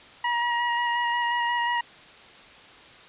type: tone with vibrato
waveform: 25% pulse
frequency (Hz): 954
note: A#5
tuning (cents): +40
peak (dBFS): -19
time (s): 0.24-1.81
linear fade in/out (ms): 5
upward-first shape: square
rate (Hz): 5.6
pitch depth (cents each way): 13
effects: white hiss -48 dBFS RMS until 3.08 s + resampled to 8000 Hz